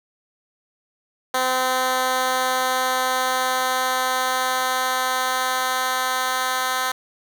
10% pulse tone with high-pass filter sweep, 257 Hz, C4, 31 cents flat, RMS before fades -22 dBFS, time 1.34-6.92 s, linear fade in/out 5 ms, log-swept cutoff 540 to 990 Hz, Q 0.85, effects none

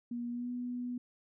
sine tone with pitch glide, 239.3 to 245.7 Hz, A#3 to B3, +46 to -9 cents, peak -35 dBFS, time 0.11-0.98 s, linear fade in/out 5 ms, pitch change +45 cents, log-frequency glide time 0.3-0.5 s, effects none

